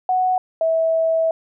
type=tone pair in turn; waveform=sine; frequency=740 / 650.6 Hz; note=F#5 / E5; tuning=0 / -23 cents; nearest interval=major second; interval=223 cents; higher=first; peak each=-15 / -15 dBFS; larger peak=neither; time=0.09-0.38 / 0.61-1.31 s; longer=second; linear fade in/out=2 ms; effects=none